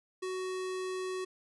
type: tone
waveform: square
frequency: 372.2 Hz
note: F#4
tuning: 10 cents sharp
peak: -35 dBFS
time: 0.22-1.25 s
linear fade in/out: 10 ms
effects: resampled to 24000 Hz